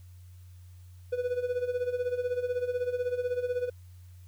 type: tone with tremolo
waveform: triangle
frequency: 493.9 Hz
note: B4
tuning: in tune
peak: -23 dBFS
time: 1.12-3.7 s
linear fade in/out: 10 ms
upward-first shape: sine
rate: 16 Hz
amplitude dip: 75%
effects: added 90 Hz sine -47 dBFS peak until 4.27 s + white hiss -66 dBFS RMS until 4.27 s